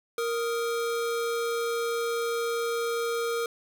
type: tone pair together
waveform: square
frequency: 466.2 / 1244.5 Hz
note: A#4 / D#6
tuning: 0 / 0 cents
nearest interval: octave + perfect fourth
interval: 1700 cents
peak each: -28 / -36 dBFS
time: 0.18-3.46 s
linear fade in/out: 2 ms
effects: none